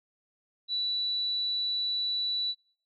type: tone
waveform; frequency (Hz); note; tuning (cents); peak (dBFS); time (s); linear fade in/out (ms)
sine; 3950; B7; 0; -27; 0.68-2.55; 50
effects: noise-tail reverb RT60 0.5 s tail -25 dB re dry